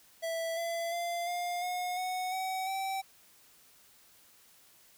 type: tone with pitch steps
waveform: square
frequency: 659.3 / 674.3 / 689.7 / 705.4 / 721.5 / 737.9 / 754.7 / 771.9 Hz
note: E5 / E5 / F5 / F5 / F#5 / F#5 / F#5 / G5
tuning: 0 / +39 / -22 / +17 / -44 / -5 / +34 / -27 cents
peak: -33 dBFS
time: 0.22-3.02 s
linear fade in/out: 20 ms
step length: 350 ms
effects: white hiss -61 dBFS RMS until 4.97 s